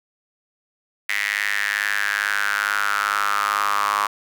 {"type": "tone with high-pass filter sweep", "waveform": "sawtooth", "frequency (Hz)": 102.3, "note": "G#2", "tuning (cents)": -26, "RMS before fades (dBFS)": -22, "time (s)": [1.09, 4.07], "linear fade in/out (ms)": 5, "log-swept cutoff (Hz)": [2000, 1100], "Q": 6.3, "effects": []}